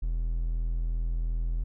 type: tone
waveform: triangle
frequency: 41.38 Hz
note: E1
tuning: 7 cents sharp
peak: -24 dBFS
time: 0.02-1.64 s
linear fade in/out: 10 ms
effects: none